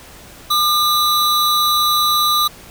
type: tone pair together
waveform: square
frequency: 1203 / 3938 Hz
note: D6 / B7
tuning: +41 / -6 cents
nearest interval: octave + major sixth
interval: 2053 cents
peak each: -16 / -17 dBFS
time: 0.5-2.48 s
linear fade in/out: 10 ms
effects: pink hiss -40 dBFS RMS until 2.7 s